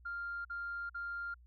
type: tone bursts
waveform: sine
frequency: 1396.9 Hz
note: F6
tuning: in tune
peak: -37 dBFS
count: 3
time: 0.05-1.344 s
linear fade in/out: 10 ms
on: 400 ms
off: 47 ms
effects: tanh soft clip ceiling -33 dBFS + added 60 Hz sine -57 dBFS peak until 1.46 s